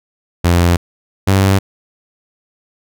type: tone pair in turn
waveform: sawtooth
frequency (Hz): 86.7 / 96.92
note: F2 / G2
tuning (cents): -12 / -19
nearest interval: major second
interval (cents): 193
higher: second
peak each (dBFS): -5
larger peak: neither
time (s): 0.44-0.77 / 1.27-1.59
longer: first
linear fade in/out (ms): 10
effects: none